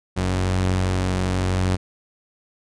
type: tone pair together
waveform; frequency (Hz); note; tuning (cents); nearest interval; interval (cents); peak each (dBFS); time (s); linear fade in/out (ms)
sawtooth; 45.77 / 92.5; F#1 / F#2; -18 / 0; octave; 1218; -23 / -16; 0.16-1.77; 20
effects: resampled to 22050 Hz